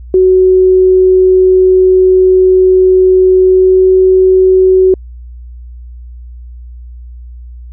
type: tone with pitch glide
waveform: sine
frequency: 372.3 to 374.5 Hz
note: F#4 to F#4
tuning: +11 to +21 cents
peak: -3 dBFS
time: 0.14-4.94 s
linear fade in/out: 2 ms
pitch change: +10 cents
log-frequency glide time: 3.42-3.89 s
effects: added 60 Hz sine -26 dBFS peak until 7.72 s